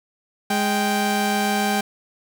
sawtooth tone pair together, 207.7 / 784 Hz, G#3 / G5, 0 / 0 cents, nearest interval octave + major seventh, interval 2300 cents, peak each -18 dBFS, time 0.5-1.81 s, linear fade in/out 5 ms, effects none

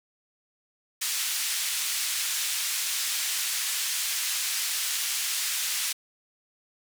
white band-pass noise, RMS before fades -29 dBFS, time 1.01-5.93 s, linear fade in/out 10 ms, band 1900 to 10000 Hz, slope 12 dB/octave, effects none

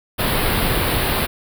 pink band-stop noise, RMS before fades -19 dBFS, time 0.18-1.27 s, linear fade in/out 20 ms, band 4500 to 9600 Hz, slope 48 dB/octave, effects none

